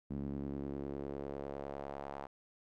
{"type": "tone with band-pass filter sweep", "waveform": "sawtooth", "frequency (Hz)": 69.9, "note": "C#2", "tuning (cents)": 15, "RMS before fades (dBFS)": -42, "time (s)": [0.1, 2.27], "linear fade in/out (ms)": 10, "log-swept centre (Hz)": [220, 830], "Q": 1.9, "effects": []}